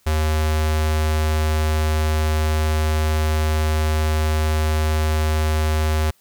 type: tone with notch filter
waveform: square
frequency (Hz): 77.78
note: D#2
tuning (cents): 0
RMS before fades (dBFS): -19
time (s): 0.06-6.11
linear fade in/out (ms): 10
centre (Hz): 170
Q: 0.64
effects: white hiss -59 dBFS RMS until 6.2 s